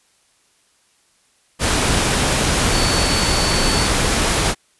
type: tone in noise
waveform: sine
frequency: 4471 Hz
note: C#8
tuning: 14 cents sharp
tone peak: -23 dBFS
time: 2.7-3.89 s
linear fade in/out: 50 ms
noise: pink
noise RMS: -17 dBFS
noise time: 1.59-4.55 s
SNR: -9 dB
effects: white hiss -59 dBFS RMS until 4.79 s + resampled to 24000 Hz